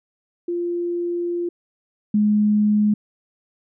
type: tone pair in turn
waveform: sine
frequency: 347.2 / 209.9 Hz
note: F4 / G#3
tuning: -10 / +19 cents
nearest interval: major sixth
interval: 871 cents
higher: first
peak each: -21 / -14 dBFS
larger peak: second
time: 0.48-1.49 / 2.14-2.94 s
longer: first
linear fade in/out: 5 ms
effects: none